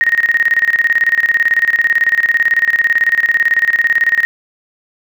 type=tone with tremolo; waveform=sine; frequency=1864.7 Hz; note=A#6; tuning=in tune; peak=-7 dBFS; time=0.01-4.25 s; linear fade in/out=0 ms; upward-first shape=square; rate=18 Hz; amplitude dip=80%; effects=none